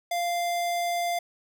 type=tone; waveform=square; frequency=695 Hz; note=F5; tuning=9 cents flat; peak=-26 dBFS; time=0.11-1.19 s; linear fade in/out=5 ms; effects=none